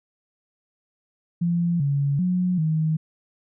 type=tone with pitch steps; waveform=sine; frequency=171.7 / 141.1 / 181.1 / 157.5 Hz; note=F3 / C#3 / F#3 / D#3; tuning=-29 / +31 / -37 / +21 cents; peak=-19 dBFS; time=1.41-2.97 s; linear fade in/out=10 ms; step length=390 ms; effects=none